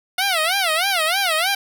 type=tone with vibrato; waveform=10% pulse; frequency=706 Hz; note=F5; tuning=19 cents sharp; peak=-9 dBFS; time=0.18-1.55 s; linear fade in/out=5 ms; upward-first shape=sine; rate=3.2 Hz; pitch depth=220 cents each way; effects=none